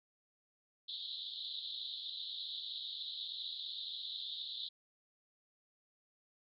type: band-pass noise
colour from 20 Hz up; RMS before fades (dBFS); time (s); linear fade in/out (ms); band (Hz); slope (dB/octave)
white; -44; 0.88-4.69; 10; 3400 to 4100; 96
effects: none